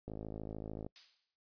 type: click train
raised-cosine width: 2 ms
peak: -30 dBFS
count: 43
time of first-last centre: 0.08-0.865 s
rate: 53.5 Hz
type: noise with exponential decay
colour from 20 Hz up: violet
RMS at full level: -39 dBFS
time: 0.96-1.36 s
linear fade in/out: 0 ms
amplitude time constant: 86 ms
effects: noise-tail reverb RT60 0.1 s tail -26 dB re dry + resampled to 11025 Hz